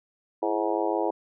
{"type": "harmonic tone with a mistuned harmonic", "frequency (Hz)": 105.7, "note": "G#2", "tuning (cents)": 31, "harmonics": [3, 4, 5, 6, 7, 8, 9], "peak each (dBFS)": [-29, -30, -31, -32, -32, -33, -34], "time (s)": [0.42, 1.11], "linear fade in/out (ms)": 10, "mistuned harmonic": 3, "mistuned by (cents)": 93, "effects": []}